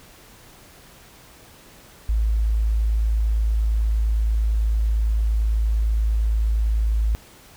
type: tone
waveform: sine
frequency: 54.4 Hz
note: A1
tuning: 19 cents flat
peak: -17 dBFS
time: 2.09-7.15 s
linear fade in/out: 0 ms
effects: pink hiss -48 dBFS RMS until 7.56 s